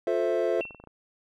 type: chord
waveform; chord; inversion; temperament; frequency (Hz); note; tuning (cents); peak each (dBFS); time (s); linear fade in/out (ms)
triangle; F major seventh; none; equal with one note detuned; 354.7 / 440 / 523.3 / 659.3; F4 / A4 / C5 / E5; +27 / 0 / 0 / 0; -27; 0.07-0.61; 2
type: clicks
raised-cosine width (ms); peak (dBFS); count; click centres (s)
1; -32; 7; 0.595 / 0.653 / 0.708 / 0.747 / 0.8 / 0.839 / 0.873
type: tone with exponential decay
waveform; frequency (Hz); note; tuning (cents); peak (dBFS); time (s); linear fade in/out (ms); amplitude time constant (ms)
sine; 2708; E7; +46; -29; 0.61-0.85; 1; 52
effects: none